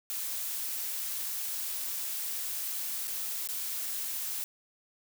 blue noise with dropouts, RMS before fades -35 dBFS, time 0.1-4.44 s, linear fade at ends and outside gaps 0 ms, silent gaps 3.072-3.078 / 3.474-3.488 s, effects none

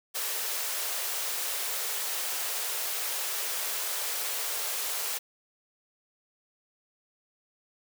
white high-pass noise, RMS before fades -32 dBFS, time 0.14-5.19 s, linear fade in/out 20 ms, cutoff 390 Hz, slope 48 dB/octave, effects none

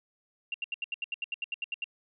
sine tone bursts, 2768 Hz, F7, 16 cents flat, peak -30 dBFS, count 14, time 0.52-1.842 s, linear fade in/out 2 ms, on 22 ms, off 78 ms, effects none

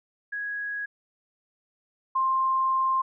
sine tone pair in turn, 1661.2 / 1054.1 Hz, G#6 / C6, 0 / +13 cents, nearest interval minor sixth, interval 787 cents, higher first, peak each -29 / -21 dBFS, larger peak second, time 0.32-0.86 / 2.15-3.02 s, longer second, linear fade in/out 10 ms, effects none

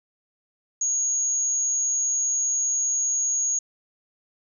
sine tone, 6645 Hz, G#8, in tune, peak -21 dBFS, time 0.81-3.59 s, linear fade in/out 5 ms, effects none

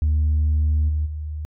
sine tone with level steps, 76.1 Hz, D#2, 38 cents flat, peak -14 / -18 / -26 dBFS, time 0.02-1.45 s, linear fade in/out 0 ms, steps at 0.88 / 1.05 s, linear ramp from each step 20 ms, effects tanh soft clip ceiling -14 dBFS

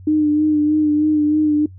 sine tone with vibrato, 302.5 Hz, D#4, 49 cents flat, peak -12 dBFS, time 0.07-1.66 s, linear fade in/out 5 ms, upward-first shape sine, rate 3.2 Hz, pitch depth 29 cents each way, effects noise-tail reverb RT60 0.1 s tail -21 dB re dry + added 93 Hz sine -36 dBFS peak until 1.78 s

